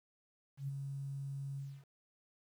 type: tone with ADSR envelope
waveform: sine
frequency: 138.3 Hz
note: C#3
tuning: 4 cents flat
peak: -35 dBFS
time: 0.57-1.85 s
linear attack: 110 ms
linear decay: 20 ms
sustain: -4 dB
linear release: 270 ms
effects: 11-bit